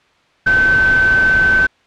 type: tone in noise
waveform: sine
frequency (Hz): 1532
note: G6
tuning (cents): -40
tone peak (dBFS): -9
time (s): 0.46-1.67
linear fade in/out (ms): 10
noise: pink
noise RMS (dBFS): -22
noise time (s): 0.46-1.67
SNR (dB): +10
effects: white hiss -54 dBFS RMS until 1.86 s + low-pass 3000 Hz 12 dB/octave